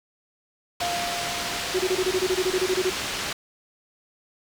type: low-pass noise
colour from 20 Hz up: white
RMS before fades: -30 dBFS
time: 0.8-3.33 s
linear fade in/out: 5 ms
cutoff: 4800 Hz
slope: 12 dB/octave
type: tone with exponential decay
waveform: sine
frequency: 698.5 Hz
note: F5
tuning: in tune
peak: -25 dBFS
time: 0.81-3.3 s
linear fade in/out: 5 ms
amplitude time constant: 540 ms
type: tone bursts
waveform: sine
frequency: 370.8 Hz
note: F#4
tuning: 4 cents sharp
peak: -20 dBFS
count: 15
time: 1.74-2.902 s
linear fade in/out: 10 ms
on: 56 ms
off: 23 ms
effects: none